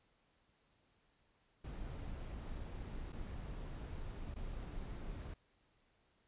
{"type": "noise with dropouts", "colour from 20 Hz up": "brown", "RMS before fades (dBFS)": -45, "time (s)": [1.64, 5.34], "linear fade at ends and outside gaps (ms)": 5, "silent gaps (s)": [[3.123, 3.129], [4.342, 4.359]], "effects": ["pink hiss -75 dBFS RMS until 6.27 s", "resampled to 8000 Hz"]}